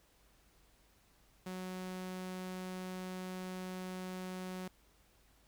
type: tone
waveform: sawtooth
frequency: 184.6 Hz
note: F#3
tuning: 4 cents flat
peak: -37 dBFS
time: 1.46-4.68 s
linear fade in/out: 5 ms
effects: added 50 Hz sine -70 dBFS peak until 5.47 s + pink hiss -69 dBFS RMS until 5.47 s